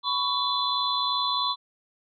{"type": "tone cluster", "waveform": "sine", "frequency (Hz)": [994, 1117, 3465, 4034], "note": ["B5", "C#6", "A7", "B7"], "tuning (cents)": [11, 13, -27, 36], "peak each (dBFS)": -29, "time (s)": [0.03, 1.56], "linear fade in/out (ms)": 50, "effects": []}